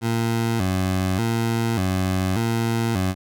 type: tone with vibrato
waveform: 20% pulse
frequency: 103.83 Hz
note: G#2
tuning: in tune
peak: -15 dBFS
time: 0.01-3.15 s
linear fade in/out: 50 ms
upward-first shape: square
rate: 0.85 Hz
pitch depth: 180 cents each way
effects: none